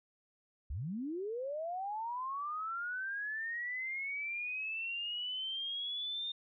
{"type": "linear sweep", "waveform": "sine", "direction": "up", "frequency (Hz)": [53.6, 3649], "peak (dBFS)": -36, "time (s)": [0.7, 6.32], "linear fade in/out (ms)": 5, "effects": []}